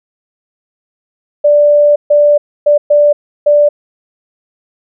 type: tone bursts at uneven times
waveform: sine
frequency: 587.3 Hz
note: D5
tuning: in tune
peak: -4 dBFS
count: 5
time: 1.44-1.96 / 2.1-2.38 / 2.66-2.78 / 2.9-3.13 / 3.46-3.69 s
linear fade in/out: 10 ms
effects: none